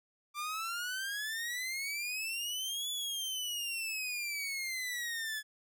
sawtooth exponential two-way sweep, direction up then down, 1174.7 to 3459 to 1706 Hz, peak -32 dBFS, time 0.34-5.43 s, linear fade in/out 50 ms, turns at 2.9 s, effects none

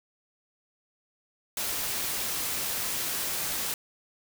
white noise, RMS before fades -31 dBFS, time 1.57-3.74 s, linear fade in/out 2 ms, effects none

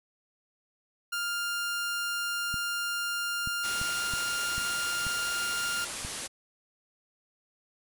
sawtooth tone, 1400 Hz, F6, 4 cents sharp, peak -26 dBFS, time 1.12-5.85 s, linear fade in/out 10 ms
clicks, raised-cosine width 5 ms, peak -26 dBFS, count 7, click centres 2.542 / 3.474 / 3.815 / 4.137 / 4.581 / 5.067 / 6.049 s
white low-pass noise, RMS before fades -38 dBFS, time 3.63-6.28 s, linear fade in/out 20 ms, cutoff 11000 Hz, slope 96 dB/octave
effects none

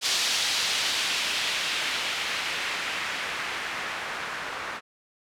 blue noise with low-pass filter sweep, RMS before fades -29 dBFS, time 0.01-4.81 s, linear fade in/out 50 ms, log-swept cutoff 4400 to 1400 Hz, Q 1.2, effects none

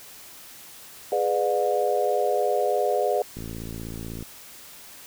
sine chord, G# diminished seventh, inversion none, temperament just, 415.3 / 498.4 / 598 / 717.6 Hz, G#4 / B4 / D5 / F5, 0 / +16 / +31 / +47 cents, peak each -26 dBFS, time 1.12-3.22 s, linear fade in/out 2 ms
click train, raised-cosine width 3 ms, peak -23 dBFS, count 49, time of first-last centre 3.37-4.226 s, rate 56.1 Hz
effects white hiss -45 dBFS RMS until 5.06 s

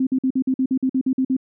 sine tone bursts, 261.3 Hz, C4, 2 cents flat, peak -16 dBFS, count 12, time 0-1.367 s, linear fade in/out 5 ms, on 69 ms, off 49 ms, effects none

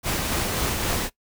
pink noise with tremolo, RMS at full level -24 dBFS, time 0.03-1.1 s, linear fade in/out 50 ms, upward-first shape triangle, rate 3.7 Hz, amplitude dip 30%, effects noise-tail reverb RT60 0.1 s tail -19 dB re dry

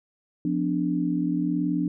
sine chord, B diminished, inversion second, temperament equal with one note detuned, 174.61 / 252.6 / 293.7 Hz, F3 / B3 / D4, 0 / +39 / 0 cents, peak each -27 / -29 / -25 dBFS, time 0.45-1.88 s, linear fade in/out 2 ms, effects none

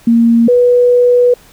sine tone pair in turn, 232.1 / 490 Hz, A#3 / B4, -7 / -14 cents, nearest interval octave + minor second, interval 1293 cents, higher second, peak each -5 / -5 dBFS, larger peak neither, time 0.07-0.48 / 0.48-1.34 s, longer second, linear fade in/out 5 ms, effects pink hiss -43 dBFS RMS until 1.52 s

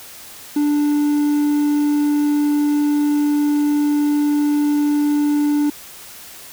triangle tone with quantisation, 293.7 Hz, D4, in tune, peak -12 dBFS, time 0.56-5.7 s, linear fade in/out 5 ms, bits 7, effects white hiss -38 dBFS RMS until 6.52 s

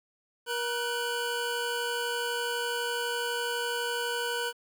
25% pulse tone pair together, 476 / 1500 Hz, A#4 / F#6, +36 / +23 cents, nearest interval octave + minor sixth, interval 1987 cents, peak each -28 / -29 dBFS, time 0.46-4.53 s, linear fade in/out 50 ms, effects 10-bit

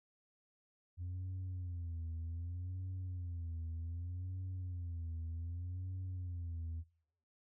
sine tone with vibrato, 87.31 Hz, F2, in tune, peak -37 dBFS, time 0.97-6.84 s, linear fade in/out 50 ms, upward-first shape sine, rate 0.65 Hz, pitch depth 110 cents each way, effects noise-tail reverb RT60 0.7 s tail -22 dB re dry + tanh soft clip ceiling -38 dBFS

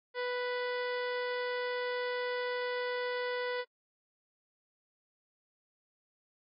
harmonic tone, 493.9 Hz, B4, in tune, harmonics 1 / 2 / 3 / 4 / 5 / 6 / 7 / 8 / 9 / 10, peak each -34 / -41 / -42 / -41 / -54 / -51 / -49 / -58 / -52 / -56 dBFS, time 0.14-3.65 s, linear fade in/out 50 ms, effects AAC 32 kbps

